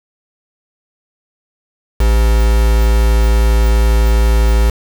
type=tone with quantisation; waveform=triangle; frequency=56.1 Hz; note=A1; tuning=34 cents sharp; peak=-6 dBFS; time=2-4.7 s; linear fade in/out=5 ms; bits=3; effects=none